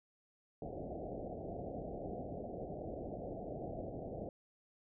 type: low-pass noise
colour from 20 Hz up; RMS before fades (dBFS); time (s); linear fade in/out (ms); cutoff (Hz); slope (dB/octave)
white; -44; 0.62-4.29; 2; 740; 96
effects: none